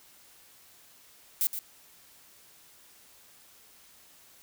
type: noise with echo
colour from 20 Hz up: violet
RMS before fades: -26 dBFS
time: 1.41-1.47 s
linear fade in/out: 0 ms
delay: 120 ms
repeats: 1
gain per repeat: -9 dB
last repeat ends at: 1.59 s
effects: white hiss -57 dBFS RMS until 4.42 s